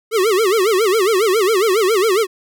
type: tone with vibrato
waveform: square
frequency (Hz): 408.8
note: G#4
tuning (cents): -27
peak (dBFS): -13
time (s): 0.11-2.27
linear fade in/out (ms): 50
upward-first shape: sine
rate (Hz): 7.3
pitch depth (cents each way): 210
effects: none